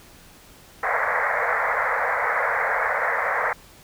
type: band-pass noise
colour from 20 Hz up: white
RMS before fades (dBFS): -23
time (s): 0.83-3.53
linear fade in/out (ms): 2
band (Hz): 460 to 2100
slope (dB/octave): 96
effects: pink hiss -49 dBFS RMS until 3.83 s